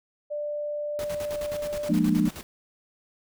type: tone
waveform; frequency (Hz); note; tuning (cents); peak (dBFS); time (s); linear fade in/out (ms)
sine; 591; D5; +11; -28; 0.3-1.92; 20
type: noise with tremolo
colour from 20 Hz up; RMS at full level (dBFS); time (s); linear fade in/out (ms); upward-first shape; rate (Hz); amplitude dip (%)
pink; -38; 0.99-2.43; 0; square; 9.5; 70
type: chord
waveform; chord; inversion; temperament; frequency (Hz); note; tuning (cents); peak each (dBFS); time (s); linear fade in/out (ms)
sine; Bb dominant seventh; second; equal with one note detuned; 174.61 / 207.7 / 233.1 / 300.9; F3 / Ab3 / Bb3 / D4; 0 / 0 / 0 / +42; -25; 1.89-2.29; 10
effects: none